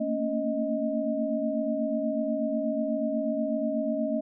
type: tone cluster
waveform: sine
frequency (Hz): 225.8 / 234 / 279.1 / 624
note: A3 / A#3 / C#4 / D#5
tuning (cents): +45 / +7 / +12 / +5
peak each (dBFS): -32 / -33 / -31 / -29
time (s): 0-4.21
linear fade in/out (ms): 10
effects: none